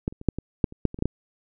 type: clicks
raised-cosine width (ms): 3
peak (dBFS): -11 / -28 / -26 / -6 / -18 / -6 / -28 / -6 / -22 / -23 / -9 / -10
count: 12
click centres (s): 0.079 / 0.125 / 0.214 / 0.287 / 0.386 / 0.642 / 0.724 / 0.853 / 0.944 / 0.989 / 1.024 / 1.056
effects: none